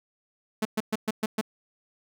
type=tone bursts; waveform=sawtooth; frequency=217.2 Hz; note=A3; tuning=22 cents flat; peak=-20 dBFS; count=6; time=0.62-1.412 s; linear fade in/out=5 ms; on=32 ms; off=120 ms; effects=none